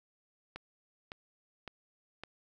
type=click train; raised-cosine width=0.3 ms; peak=-26 dBFS; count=4; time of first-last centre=0.56-2.236 s; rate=1.79 Hz; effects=none